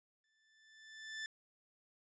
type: tone with exponential growth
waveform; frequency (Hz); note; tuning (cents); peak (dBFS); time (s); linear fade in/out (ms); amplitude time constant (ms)
sawtooth; 1760; A6; 0; -36; 0.24-1.26; 1; 220
effects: resampled to 16000 Hz